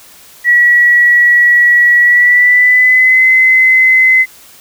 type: tone with pitch glide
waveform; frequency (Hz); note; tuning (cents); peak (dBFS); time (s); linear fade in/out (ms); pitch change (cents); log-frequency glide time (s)
sine; 1930 to 2045; B6 to C7; -40 to -40; -4; 0.44-4.26; 50; +100; 2.01-3.25
effects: white hiss -39 dBFS RMS until 4.6 s